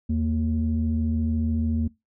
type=tone pair together; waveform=sine; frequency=81.2 / 229.7 Hz; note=E2 / A#3; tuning=-26 / -25 cents; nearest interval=octave + tritone; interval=1801 cents; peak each=-23 dBFS; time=0.09-1.88 s; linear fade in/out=10 ms; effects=noise-tail reverb RT60 0.2 s tail -21 dB re dry + tanh soft clip ceiling -15 dBFS